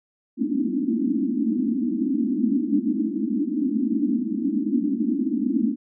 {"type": "band-pass noise", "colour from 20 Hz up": "pink", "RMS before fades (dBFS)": -23, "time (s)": [0.37, 5.76], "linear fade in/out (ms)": 50, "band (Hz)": [210, 320], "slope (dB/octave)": 96, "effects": []}